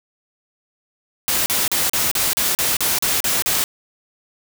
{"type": "noise bursts", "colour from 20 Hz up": "white", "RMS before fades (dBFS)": -19, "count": 11, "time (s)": [1.28, 3.64], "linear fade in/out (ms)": 0, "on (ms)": 180, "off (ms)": 38, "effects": []}